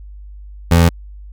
25% pulse tone, 84.6 Hz, E2, 45 cents sharp, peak -4 dBFS, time 0.71-0.89 s, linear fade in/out 5 ms, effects added 50 Hz sine -32 dBFS peak until 1.32 s

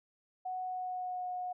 sine tone with pitch glide, 740 to 726.9 Hz, F#5 to F#5, 0 to -31 cents, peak -35 dBFS, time 0.45-1.53 s, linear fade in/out 10 ms, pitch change -31 cents, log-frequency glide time 0.6-1.28 s, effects none

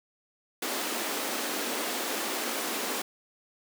pink high-pass noise, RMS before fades -32 dBFS, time 0.62-3.02 s, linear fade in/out 5 ms, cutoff 230 Hz, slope 48 dB/octave, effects none

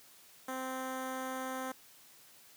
10% pulse tone with notch filter, 260.2 Hz, C4, 9 cents flat, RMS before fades -39 dBFS, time 0.48-1.72 s, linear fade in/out 5 ms, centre 4200 Hz, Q 1.7, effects white hiss -59 dBFS RMS until 2.56 s + high-pass 100 Hz 12 dB/octave

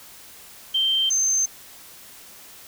sine tone pair in turn, 3136 / 6272 Hz, G7 / G8, 0 / 0 cents, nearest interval octave, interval 1200 cents, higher second, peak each -18 / -18 dBFS, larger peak neither, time 0.74-1.1 / 1.1-1.46 s, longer neither, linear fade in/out 10 ms, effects white hiss -45 dBFS RMS until 2.67 s

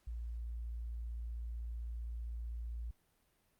sine tone, 57.8 Hz, A#1, 14 cents flat, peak -39 dBFS, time 0.07-2.91 s, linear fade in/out 5 ms, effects pink hiss -75 dBFS RMS until 3.59 s + Opus 48 kbps

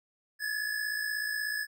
square tone pair together, 1687.5 / 1744 Hz, G#6 / A6, +27 / -16 cents, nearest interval minor second, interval 57 cents, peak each -33 / -37 dBFS, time 0.39-1.67 s, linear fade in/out 50 ms, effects none

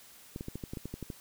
clicks, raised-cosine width 3 ms, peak -25 dBFS, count 11, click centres 0.361 / 0.409 / 0.484 / 0.556 / 0.638 / 0.735 / 0.772 / 0.856 / 0.94 / 1.027 / 1.102 s, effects white hiss -55 dBFS RMS until 1.2 s

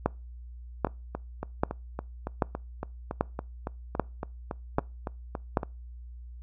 two click trains, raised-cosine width 1 ms, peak -9 / -18 dBFS, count 8 / 18, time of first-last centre 0.06-5.572 / 0.87-5.632 s, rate 1.27 / 3.57 Hz, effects noise-tail reverb RT60 0.3 s tail -25 dB re dry + added 60 Hz sine -41 dBFS peak until 6.42 s

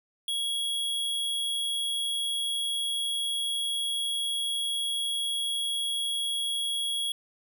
square tone, 3322 Hz, G#7, in tune, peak -28 dBFS, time 0.28-7.12 s, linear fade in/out 2 ms, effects none

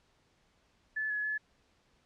sine tone with pitch steps, 1733 / 1697 / 1717 Hz, A6 / G#6 / A6, -27 / +37 / -43 cents, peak -31 dBFS, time 0.96-1.38 s, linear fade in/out 10 ms, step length 140 ms, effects pink hiss -70 dBFS RMS until 2.05 s + low-pass 6000 Hz 12 dB/octave

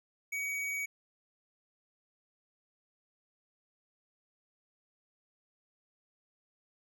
sine tone with tanh clipping, 2258 Hz, C#7, 31 cents sharp, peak -35 dBFS, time 0.32-0.86 s, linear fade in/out 10 ms, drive 15 dB, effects none

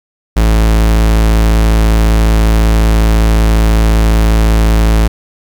45% pulse tone, 54.6 Hz, A1, 13 cents flat, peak -6 dBFS, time 0.36-5.08 s, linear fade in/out 10 ms, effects 8-bit

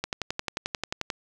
click train, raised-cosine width 0.2 ms, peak -11 dBFS, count 13, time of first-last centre 0.04-1.102 s, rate 11.3 Hz, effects none

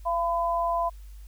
sine tone pair together, 683 / 1007.8 Hz, F5 / B5, -39 / +35 cents, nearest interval perfect fifth, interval 674 cents, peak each -26 dBFS, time 0.05-0.9 s, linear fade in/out 20 ms, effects added 50 Hz sine -41 dBFS peak until 1.27 s + white hiss -61 dBFS RMS until 1.27 s

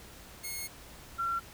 5% pulse / sine tone pair in turn, 2166 / 1364.5 Hz, C#7 / F6, -41 / -41 cents, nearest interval minor sixth, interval 800 cents, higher first, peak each -26 / -29 dBFS, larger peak first, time 0.43-0.68 / 1.18-1.4 s, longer first, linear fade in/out 20 ms, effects added 60 Hz sine -57 dBFS peak until 1.53 s + pink hiss -51 dBFS RMS until 1.53 s

